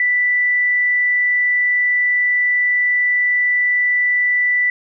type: tone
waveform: sine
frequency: 1975.5 Hz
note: B6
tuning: in tune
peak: -13 dBFS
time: 0-4.7 s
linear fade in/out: 2 ms
effects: none